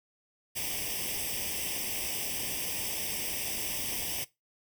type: noise with comb filter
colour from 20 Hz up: white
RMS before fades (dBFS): -34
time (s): 0.55-4.25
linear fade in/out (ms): 20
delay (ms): 0.36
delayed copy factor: +0.95
effects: noise-tail reverb RT60 0.2 s tail -19 dB re dry